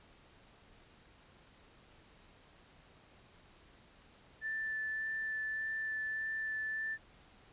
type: tone with vibrato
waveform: sine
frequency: 1760 Hz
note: A6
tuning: in tune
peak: -35 dBFS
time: 4.41-6.98 s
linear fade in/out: 50 ms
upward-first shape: sine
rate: 1.7 Hz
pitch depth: 9 cents each way
effects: pink hiss -62 dBFS RMS until 7.52 s + resampled to 8000 Hz